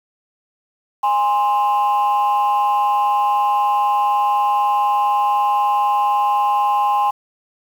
sine tone pair together, 822.5 / 1046.5 Hz, G#5 / C6, -17 / 0 cents, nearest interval major third, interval 417 cents, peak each -14 / -16 dBFS, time 1.03-7.11 s, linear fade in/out 10 ms, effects tanh soft clip ceiling -10 dBFS + 7-bit

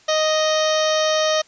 harmonic tone, 622.3 Hz, D#5, in tune, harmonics 1 / 2 / 3 / 4 / 5 / 6 / 7 / 8 / 9 / 10, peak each -18 / -25 / -28 / -34 / -28 / -28 / -33 / -37 / -28 / -34 dBFS, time 0.08-1.42 s, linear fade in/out 10 ms, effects white hiss -52 dBFS RMS until 1.47 s + resampled to 16000 Hz

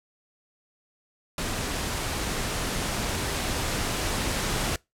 pink noise with level ramp, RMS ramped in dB -30 to -27 dBFS, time 1.38-4.76 s, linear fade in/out 2 ms, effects noise-tail reverb RT60 0.2 s tail -23 dB re dry + low-pass 11000 Hz 12 dB/octave

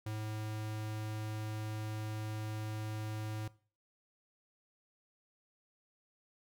square tone, 107.9 Hz, A2, 33 cents flat, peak -38 dBFS, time 0.06-3.48 s, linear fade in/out 5 ms, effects noise-tail reverb RT60 0.4 s tail -19 dB re dry

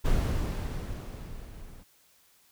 brown noise with level ramp, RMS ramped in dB -24 to -48 dBFS, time 0.04-1.84 s, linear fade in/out 20 ms, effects white hiss -63 dBFS RMS until 2.51 s

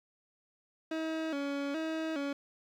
30% pulse tone with vibrato, 300 Hz, D4, 37 cents sharp, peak -30 dBFS, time 0.91-2.33 s, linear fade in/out 5 ms, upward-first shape square, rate 1.2 Hz, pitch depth 110 cents each way, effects low-pass 4000 Hz 12 dB/octave + 10-bit

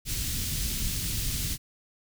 pink band-stop noise, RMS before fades -30 dBFS, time 0.05-1.58 s, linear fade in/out 50 ms, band 160 to 3600 Hz, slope 12 dB/octave, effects none

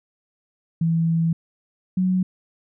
sine tone pair in turn, 164.81 / 184.84 Hz, E3 / F#3, 0 / -1 cents, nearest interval major second, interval 199 cents, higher second, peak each -17 dBFS, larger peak neither, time 0.81-1.33 / 1.97-2.23 s, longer first, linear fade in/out 5 ms, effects none

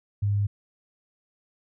sine tone, 101.8 Hz, G#2, 34 cents flat, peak -21 dBFS, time 0.22-0.47 s, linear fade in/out 10 ms, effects none

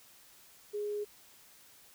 sine tone, 415.3 Hz, G#4, in tune, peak -33 dBFS, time 0.73-1.05 s, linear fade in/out 20 ms, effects white hiss -59 dBFS RMS until 1.94 s

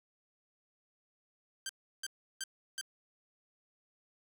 10% pulse tone bursts, 1568 Hz, G6, in tune, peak -28 dBFS, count 4, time 1.66-2.812 s, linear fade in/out 2 ms, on 33 ms, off 340 ms, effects 9-bit

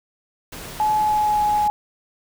pink noise, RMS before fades -35 dBFS, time 0.52-1.68 s, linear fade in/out 5 ms
sine tone with pitch glide, 854 to 838.4 Hz, G#5 to G#5, +48 to +16 cents, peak -16 dBFS, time 0.8-1.7 s, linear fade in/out 0 ms, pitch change -32 cents, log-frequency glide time 0.96-1.46 s
effects none

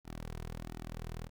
sawtooth tone with flanger, 40.31 Hz, E1, 38 cents flat, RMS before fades -43 dBFS, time 0.04-1.3 s, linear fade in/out 50 ms, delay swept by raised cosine 1.8 to 3.6 ms, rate 1.4 Hz, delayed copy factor -0.65, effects 11-bit

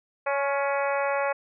harmonic tone with a mistuned harmonic, 280 Hz, C#4, 18 cents sharp, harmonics 2 / 3 / 4 / 5 / 6 / 7 / 8 / 9, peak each -26 / -30 / -32 / -34 / -36 / -37 / -38 / -39 dBFS, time 0.26-1.33 s, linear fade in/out 10 ms, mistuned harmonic 4, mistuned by -26 cents, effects none

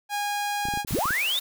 sawtooth tone, 820 Hz, G#5, 22 cents flat, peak -22 dBFS, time 0.09-0.85 s, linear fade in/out 50 ms
clicks, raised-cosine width 3 ms, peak -22 dBFS, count 10, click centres 0.654 / 0.686 / 0.738 / 0.774 / 0.848 / 0.909 / 0.95 / 0.987 / 1.056 / 1.107 s
white high-pass noise, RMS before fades -34 dBFS, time 0.87-1.4 s, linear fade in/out 10 ms, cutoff 460 Hz, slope 24 dB/octave
sine linear sweep, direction up, 56 to 3729 Hz, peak -23 dBFS, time 0.92-1.39 s, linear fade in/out 0 ms
effects none

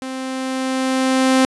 sawtooth tone with level ramp, 261.6 Hz, C4, in tune, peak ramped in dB -22 to -7 dBFS, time 0.02-1.45 s, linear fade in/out 0 ms, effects resampled to 24000 Hz

